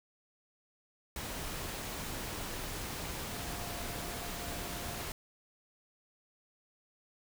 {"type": "tone in noise", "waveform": "sine", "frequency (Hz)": 700, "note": "F5", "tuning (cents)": 4, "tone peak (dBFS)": -49, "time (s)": [3.29, 5.02], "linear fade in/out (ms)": 2, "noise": "pink", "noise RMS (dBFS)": -40, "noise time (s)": [1.16, 5.12], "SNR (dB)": -12, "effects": []}